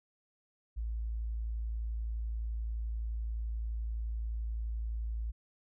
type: tone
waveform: sine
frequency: 55.8 Hz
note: A1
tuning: 25 cents sharp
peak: -33 dBFS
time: 0.76-5.32 s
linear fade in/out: 20 ms
effects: none

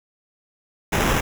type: noise with sample-and-hold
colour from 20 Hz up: pink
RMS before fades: -20 dBFS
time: 0.92-1.21 s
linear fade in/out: 10 ms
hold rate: 4410 Hz
effects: none

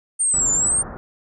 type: linear two-way sweep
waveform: sine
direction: down then up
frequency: 8870 to 7040 to 8870 Hz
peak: -16 dBFS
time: 0.19-0.83 s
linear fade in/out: 20 ms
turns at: 0.52 s
type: low-pass noise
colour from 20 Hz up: pink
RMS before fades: -33 dBFS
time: 0.34-0.97 s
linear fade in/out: 0 ms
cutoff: 1600 Hz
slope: 48 dB/octave
effects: none

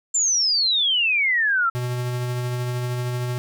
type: exponential sweep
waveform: sine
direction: down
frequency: 7360 to 1318.5 Hz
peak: -17 dBFS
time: 0.14-1.7 s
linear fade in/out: 10 ms
type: tone with tremolo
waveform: square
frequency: 123.47 Hz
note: B2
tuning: in tune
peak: -23 dBFS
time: 1.75-3.38 s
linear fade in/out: 0 ms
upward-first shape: triangle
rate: 13 Hz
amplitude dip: 25%
effects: none

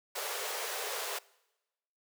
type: high-pass noise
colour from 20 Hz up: pink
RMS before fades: -37 dBFS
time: 0.15-1.19 s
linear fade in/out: 10 ms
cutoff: 390 Hz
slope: 96 dB/octave
effects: noise-tail reverb RT60 1.0 s tail -23 dB re dry

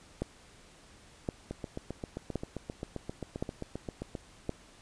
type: two click trains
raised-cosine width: 2 ms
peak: -23 / -18 dBFS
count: 21 / 5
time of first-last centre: 1.51-4.152 / 0.22-4.494 s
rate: 7.57 / 0.936 Hz
effects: pink hiss -57 dBFS RMS until 4.81 s + resampled to 22050 Hz

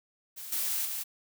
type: noise with level steps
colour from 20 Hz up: blue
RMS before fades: -42 / -31 / -35 dBFS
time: 0.36-1.04 s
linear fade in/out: 20 ms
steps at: 0.52 / 0.85 s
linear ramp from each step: 5 ms
effects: none

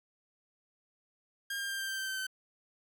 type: tone with pitch steps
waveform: sawtooth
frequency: 1612 / 1600.9 / 1589.8 / 1578.8 / 1567.9 / 1557.1 / 1546.3 / 1535.7 Hz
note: G6 / G6 / G6 / G6 / G6 / G6 / G6 / G6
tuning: +48 / +36 / +24 / +12 / 0 / -12 / -24 / -36 cents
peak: -31 dBFS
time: 1.5-2.268 s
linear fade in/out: 5 ms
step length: 96 ms
effects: none

